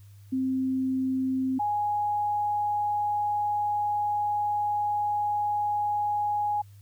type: tone pair in turn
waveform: sine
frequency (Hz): 261.6 / 830.5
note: C4 / G#5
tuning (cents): 0 / 0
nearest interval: octave + minor sixth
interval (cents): 2000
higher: second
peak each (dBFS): -24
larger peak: neither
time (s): 0.32-1.59 / 1.59-6.62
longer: second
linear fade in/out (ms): 10
effects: added 100 Hz sine -47 dBFS peak until 6.81 s + white hiss -64 dBFS RMS until 6.81 s